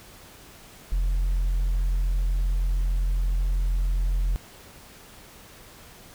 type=tone; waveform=sine; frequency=43.65 Hz; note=F1; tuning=in tune; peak=-18 dBFS; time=0.92-4.36 s; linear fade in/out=0 ms; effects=tanh soft clip ceiling -20 dBFS + pink hiss -48 dBFS RMS until 6.14 s